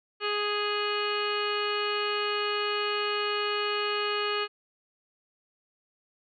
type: harmonic tone with a mistuned harmonic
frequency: 415.3 Hz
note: G#4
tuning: in tune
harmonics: 1 / 2 / 3 / 4 / 5 / 6 / 7 / 8 / 9 / 10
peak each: -31 / -41 / -32 / -37 / -41 / -36 / -34 / -47 / -48 / -39 dBFS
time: 0.2-4.48 s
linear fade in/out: 50 ms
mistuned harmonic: 10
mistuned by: +52 cents
effects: none